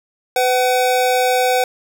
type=tone pair together; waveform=square; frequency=503 / 755.3 Hz; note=B4 / F#5; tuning=+32 / +35 cents; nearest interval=perfect fifth; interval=703 cents; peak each=-17 dBFS; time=0.36-1.64 s; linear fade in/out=2 ms; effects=none